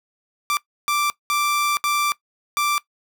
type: tone bursts at uneven times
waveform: sawtooth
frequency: 1174.7 Hz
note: D6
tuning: in tune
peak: -15 dBFS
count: 5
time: 0.5-0.57 / 0.88-1.1 / 1.3-1.77 / 1.84-2.12 / 2.57-2.78 s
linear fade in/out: 0 ms
effects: noise-tail reverb RT60 0.1 s tail -19 dB re dry